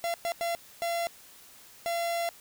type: tone bursts at uneven times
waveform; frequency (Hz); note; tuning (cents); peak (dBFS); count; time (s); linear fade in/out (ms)
45% pulse; 682; F5; -41; -28; 5; 0.04-0.14 / 0.25-0.32 / 0.41-0.55 / 0.82-1.07 / 1.86-2.29; 0
effects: white hiss -53 dBFS RMS until 2.4 s